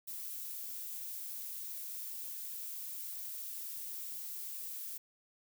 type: noise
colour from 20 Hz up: violet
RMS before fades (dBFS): -43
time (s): 0.07-4.98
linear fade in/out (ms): 10
effects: none